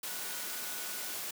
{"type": "tone in noise", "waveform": "sine", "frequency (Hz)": 1470, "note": "F#6", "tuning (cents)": -12, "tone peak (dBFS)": -50, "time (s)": [0.08, 1.14], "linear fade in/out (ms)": 5, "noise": "white", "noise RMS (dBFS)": -39, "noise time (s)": [0.03, 1.31], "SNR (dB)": -14, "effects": ["high-pass 200 Hz 12 dB/octave"]}